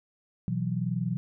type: chord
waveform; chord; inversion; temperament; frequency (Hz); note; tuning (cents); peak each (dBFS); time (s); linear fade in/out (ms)
sine; B suspended fourth; none; equal; 123.47 / 164.81 / 185; B2 / E3 / F#3; 0 / 0 / 0; -31; 0.48-1.17; 0
effects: none